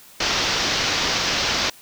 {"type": "low-pass noise", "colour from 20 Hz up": "white", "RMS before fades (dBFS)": -22, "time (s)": [0.2, 1.7], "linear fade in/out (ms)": 5, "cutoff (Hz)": 5900, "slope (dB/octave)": 48, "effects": ["white hiss -47 dBFS RMS until 1.81 s"]}